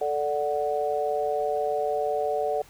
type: chord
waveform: sine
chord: D major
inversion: second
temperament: equal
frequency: 440 / 587.3 / 740 Hz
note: A4 / D5 / F#5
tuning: 0 / 0 / 0 cents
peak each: -28 dBFS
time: 0.01-2.62 s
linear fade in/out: 5 ms
effects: pink hiss -53 dBFS RMS until 2.69 s